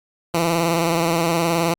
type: tone with vibrato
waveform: 10% pulse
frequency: 167.5 Hz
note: E3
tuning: 28 cents sharp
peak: -9 dBFS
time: 0.34-1.74 s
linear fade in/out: 5 ms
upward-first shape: sine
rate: 19 Hz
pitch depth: 51 cents each way
effects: Opus 48 kbps